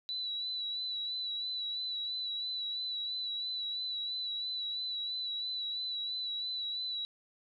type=tone with vibrato; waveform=sine; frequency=3951 Hz; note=B7; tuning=in tune; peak=-34 dBFS; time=0.09-7.05 s; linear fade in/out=0 ms; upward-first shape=sine; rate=3 Hz; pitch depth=33 cents each way; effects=none